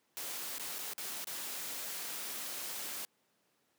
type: noise with dropouts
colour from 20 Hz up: white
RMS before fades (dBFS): -41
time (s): 0.17-3.05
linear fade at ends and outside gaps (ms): 0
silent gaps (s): 0.583-0.596 / 0.785-0.789 / 0.934-0.98 / 1.244-1.271
effects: pink hiss -75 dBFS RMS until 3.78 s + high-pass 200 Hz 12 dB/octave